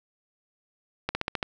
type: slowing click train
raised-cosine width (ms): 0.3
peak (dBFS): -11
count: 6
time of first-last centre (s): 1.09-1.428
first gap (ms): 60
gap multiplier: 1.06
effects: none